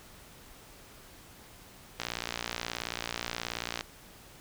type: click train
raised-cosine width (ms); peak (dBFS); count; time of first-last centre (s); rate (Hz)
0.2; -15; 107; 2-3.809; 58.6
effects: pink hiss -53 dBFS RMS until 4.4 s